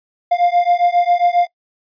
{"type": "beating tone pair", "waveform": "triangle", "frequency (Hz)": [698.5, 705.9], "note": ["F5", "F5"], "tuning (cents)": [0, 18], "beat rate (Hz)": 7.4, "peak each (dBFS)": -13, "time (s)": [0.31, 1.47], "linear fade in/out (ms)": 10, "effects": ["noise-tail reverb RT60 0.1 s tail -22 dB re dry", "resampled to 11025 Hz"]}